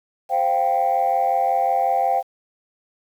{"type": "chord", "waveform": "sine", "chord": "C suspended fourth", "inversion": "none", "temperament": "equal", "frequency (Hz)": [523.3, 698.5, 784], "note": ["C5", "F5", "G5"], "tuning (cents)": [0, 0, 0], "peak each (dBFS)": [-24, -20, -18], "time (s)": [0.29, 2.23], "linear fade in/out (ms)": 50, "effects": ["tanh soft clip ceiling -11 dBFS", "8-bit"]}